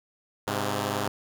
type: tone pair together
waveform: 5% pulse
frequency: 102.53 / 130.6 Hz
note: G#2 / C3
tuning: -22 / -3 cents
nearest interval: major third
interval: 419 cents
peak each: -17 / -20 dBFS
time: 0.47-1.08 s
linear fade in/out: 5 ms
effects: none